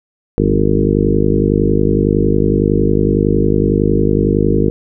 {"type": "harmonic tone with a mistuned harmonic", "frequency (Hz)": 50.9, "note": "G#1", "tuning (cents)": -34, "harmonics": [1, 2, 3, 4, 5, 6, 7, 8, 9], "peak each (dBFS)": [-19, -19, -19, -19, -19, -19, -19, -19, -19], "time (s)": [0.38, 4.7], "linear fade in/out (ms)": 0, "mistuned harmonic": 3, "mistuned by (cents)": 39, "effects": []}